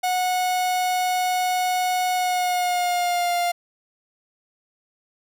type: tone with pitch glide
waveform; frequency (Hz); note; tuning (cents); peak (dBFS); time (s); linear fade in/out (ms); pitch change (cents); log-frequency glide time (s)
45% pulse; 732 to 700.2; F#5 to F5; -19 to +4; -20; 0.03-3.52; 10; -77; 2.14-3.35
effects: 9-bit